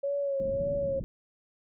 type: tone with vibrato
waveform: sine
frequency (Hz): 554.4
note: C#5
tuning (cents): 0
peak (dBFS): -27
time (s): 0.03-1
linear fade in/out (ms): 10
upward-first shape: sine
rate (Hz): 1.8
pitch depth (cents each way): 41
type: low-pass noise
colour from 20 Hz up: white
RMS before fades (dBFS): -39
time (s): 0.4-1.04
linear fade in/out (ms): 0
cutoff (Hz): 240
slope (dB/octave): 24
effects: none